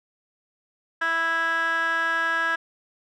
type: tone with band-pass filter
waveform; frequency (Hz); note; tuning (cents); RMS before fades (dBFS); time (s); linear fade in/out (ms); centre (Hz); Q
15% pulse; 329.6; E4; 0; -24; 1.01-2.56; 10; 1700; 6.2
effects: none